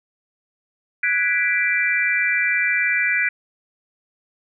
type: chord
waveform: sine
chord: G# half-diminished seventh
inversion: third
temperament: equal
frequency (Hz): 1480 / 1661.2 / 1975.5 / 2349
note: F#6 / G#6 / B6 / D7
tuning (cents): 0 / 0 / 0 / 0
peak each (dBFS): -25 / -25 / -21 / -21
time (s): 1.03-3.29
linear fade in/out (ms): 5
effects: none